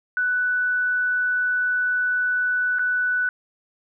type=tone with dropouts; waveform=sine; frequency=1488 Hz; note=F#6; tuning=9 cents sharp; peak=-19 dBFS; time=0.17-3.29 s; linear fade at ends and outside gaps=1 ms; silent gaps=2.786-2.793 s; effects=none